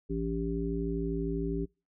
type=harmonic tone; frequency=56.3 Hz; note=A1; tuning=40 cents sharp; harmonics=1 / 3 / 5 / 7; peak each=-35 / -35 / -35 / -35 dBFS; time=0.09-1.66 s; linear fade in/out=20 ms; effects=noise-tail reverb RT60 0.3 s tail -26 dB re dry